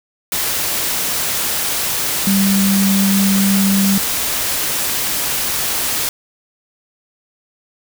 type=tone in noise; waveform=sine; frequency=196 Hz; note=G3; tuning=in tune; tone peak=-12 dBFS; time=2.27-3.98 s; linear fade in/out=2 ms; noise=white; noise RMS=-19 dBFS; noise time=0.32-6.09 s; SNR=+4 dB; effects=none